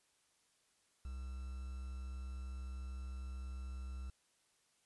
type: tone with quantisation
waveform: triangle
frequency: 64.6 Hz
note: C2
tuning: 21 cents flat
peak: -40 dBFS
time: 1.05-4.1 s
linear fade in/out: 0 ms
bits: 10
effects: white hiss -75 dBFS RMS until 4.85 s + resampled to 24000 Hz